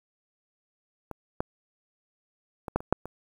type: clicks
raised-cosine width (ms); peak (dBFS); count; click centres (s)
1; -22 / -13 / -20 / -10 / -25 / -6 / -23; 7; 1.113 / 1.405 / 2.682 / 2.76 / 2.805 / 2.926 / 3.056
effects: 8-bit